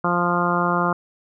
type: harmonic tone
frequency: 174.9 Hz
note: F3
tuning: 3 cents sharp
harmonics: 1 / 2 / 3 / 4 / 5 / 6 / 7 / 8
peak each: -24 / -27 / -28 / -27 / -28 / -25 / -24 / -27 dBFS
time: 0.04-0.93 s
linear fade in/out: 5 ms
effects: none